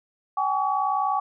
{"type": "tone cluster", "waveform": "sine", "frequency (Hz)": [772, 832, 1135], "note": ["G5", "G#5", "C#6"], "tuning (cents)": [-27, 3, 41], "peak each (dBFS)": [-26, -26, -25], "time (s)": [0.37, 1.2], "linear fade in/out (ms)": 5, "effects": []}